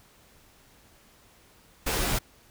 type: noise with comb filter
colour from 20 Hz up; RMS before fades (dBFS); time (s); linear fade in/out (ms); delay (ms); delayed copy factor
pink; -27; 1.86-2.19; 10; 12; -1
effects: pink hiss -58 dBFS RMS until 2.5 s